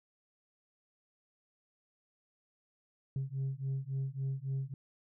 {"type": "beating tone pair", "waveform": "sine", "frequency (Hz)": [133.2, 136.8], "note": ["C3", "C#3"], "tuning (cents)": [31, -23], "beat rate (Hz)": 3.6, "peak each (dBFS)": [-35, -35], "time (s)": [3.16, 4.74], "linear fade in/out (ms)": 2, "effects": ["tanh soft clip ceiling -30 dBFS"]}